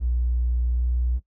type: tone with pitch glide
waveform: triangle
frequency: 60.4 to 61 Hz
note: B1 to B1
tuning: -38 to -21 cents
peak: -16 dBFS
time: 0-1.2 s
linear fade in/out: 50 ms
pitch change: +17 cents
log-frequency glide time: 0.75-0.85 s
effects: noise-tail reverb RT60 0.1 s tail -17 dB re dry + tanh soft clip ceiling -18 dBFS